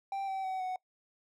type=tone with pitch steps; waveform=triangle; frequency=784 / 769.6 / 755.5 / 741.7 Hz; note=G5 / G5 / F#5 / F#5; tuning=0 / -32 / +36 / +4 cents; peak=-31 dBFS; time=0.12-0.76 s; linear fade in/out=2 ms; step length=160 ms; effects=noise-tail reverb RT60 0.1 s tail -23 dB re dry